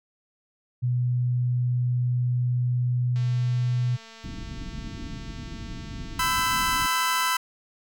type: tone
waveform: sine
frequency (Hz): 123.47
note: B2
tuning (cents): 0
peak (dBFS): -21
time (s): 0.82-3.97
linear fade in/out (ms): 20
type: click train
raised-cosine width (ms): 0.2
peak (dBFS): -29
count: 932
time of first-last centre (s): 3.16-7.298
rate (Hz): 225
type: low-pass noise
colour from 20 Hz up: pink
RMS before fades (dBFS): -36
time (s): 4.24-6.86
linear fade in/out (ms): 0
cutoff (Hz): 320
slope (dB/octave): 48
type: chord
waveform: sawtooth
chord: E minor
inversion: second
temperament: equal with one note detuned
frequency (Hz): 1007.4 / 1318.5 / 1568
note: B5 / E6 / G6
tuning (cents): +34 / 0 / 0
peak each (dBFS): -21 / -23 / -27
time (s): 6.19-7.37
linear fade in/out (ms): 5
effects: none